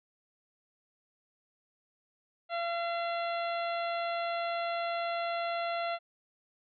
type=harmonic tone; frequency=682 Hz; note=F5; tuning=41 cents flat; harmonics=1 / 2 / 3 / 4 / 5 / 6; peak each=-32 / -38 / -42 / -44 / -46 / -48 dBFS; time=2.49-5.99 s; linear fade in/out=50 ms; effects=none